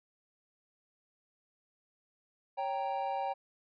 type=chord; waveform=triangle; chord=G diminished; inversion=second; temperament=equal; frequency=554.4 / 784 / 932.3 Hz; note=Db5 / G5 / Bb5; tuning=0 / 0 / 0 cents; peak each=-37 / -32 / -37 dBFS; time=2.57-3.34 s; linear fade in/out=20 ms; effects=resampled to 11025 Hz